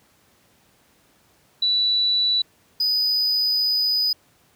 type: tone pair in turn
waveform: sine / triangle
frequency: 3951 / 4978 Hz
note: B7 / D#8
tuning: 0 / 0 cents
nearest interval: major third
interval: 400 cents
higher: second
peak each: -17 dBFS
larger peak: neither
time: 1.62-2.42 / 2.8-4.13 s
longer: second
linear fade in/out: 5 ms
effects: pink hiss -59 dBFS RMS until 4.55 s + high-pass 80 Hz 12 dB/octave